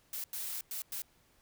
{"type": "noise bursts at uneven times", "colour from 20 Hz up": "blue", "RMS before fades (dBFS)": -39, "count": 4, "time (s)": [[0.13, 0.24], [0.33, 0.61], [0.71, 0.82], [0.92, 1.02]], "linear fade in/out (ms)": 2, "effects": ["pink hiss -68 dBFS RMS until 1.41 s"]}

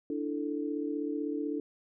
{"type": "chord", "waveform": "sine", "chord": "D suspended second", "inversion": "none", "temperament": "equal", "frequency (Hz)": [293.7, 329.6, 440], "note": ["D4", "E4", "A4"], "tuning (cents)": [0, 0, 0], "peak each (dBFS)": [-33, -37, -37], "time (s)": [0.1, 1.6], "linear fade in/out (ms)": 2, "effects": []}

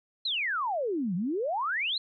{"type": "exponential two-way sweep", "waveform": "sine", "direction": "down then up", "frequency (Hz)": [4238, 166.5, 4238], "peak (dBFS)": -27, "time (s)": [0.25, 1.98], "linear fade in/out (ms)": 5, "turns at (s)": 1.15, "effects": []}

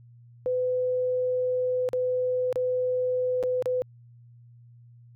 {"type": "tone with dropouts", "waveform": "sine", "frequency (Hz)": 504, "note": "B4", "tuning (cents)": 35, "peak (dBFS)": -23, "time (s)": [0.46, 3.82], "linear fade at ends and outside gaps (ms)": 0, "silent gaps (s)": [[1.889, 1.932], [2.527, 2.558], [3.428, 3.436], [3.624, 3.658]], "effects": ["added 119 Hz sine -49 dBFS peak until 5.15 s"]}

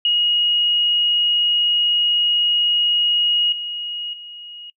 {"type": "tone with level steps", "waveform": "sine", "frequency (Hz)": 2884, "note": "F#7", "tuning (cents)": -45, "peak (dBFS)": [-14, -24, -33], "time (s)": [0.05, 4.7], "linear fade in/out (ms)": 2, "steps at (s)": [3.52, 4.13], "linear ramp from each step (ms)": 5, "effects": ["noise-tail reverb RT60 0.1 s tail -25 dB re dry"]}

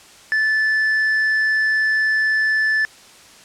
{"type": "tone with tanh clipping", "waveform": "triangle", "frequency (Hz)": 1748, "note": "A6", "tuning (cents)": -12, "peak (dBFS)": -16, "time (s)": [0.32, 2.85], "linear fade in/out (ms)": 0, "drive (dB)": 8, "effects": ["white hiss -45 dBFS RMS until 3.44 s", "low-pass 8000 Hz 12 dB/octave"]}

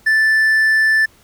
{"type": "tone", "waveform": "triangle", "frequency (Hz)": 1760, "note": "A6", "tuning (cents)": 0, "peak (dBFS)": -9, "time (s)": [0.06, 1.06], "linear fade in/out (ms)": 10, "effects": ["pink hiss -51 dBFS RMS until 1.23 s"]}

